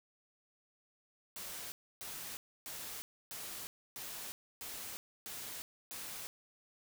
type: noise bursts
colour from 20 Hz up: white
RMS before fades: -45 dBFS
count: 8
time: 1.36-6.27 s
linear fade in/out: 0 ms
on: 360 ms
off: 290 ms
effects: none